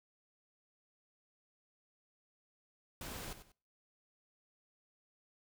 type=noise with echo; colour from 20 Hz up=pink; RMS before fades=-45 dBFS; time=3.01-3.33 s; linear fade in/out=2 ms; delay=95 ms; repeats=2; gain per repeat=-11 dB; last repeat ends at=3.52 s; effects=noise-tail reverb RT60 0.5 s tail -26 dB re dry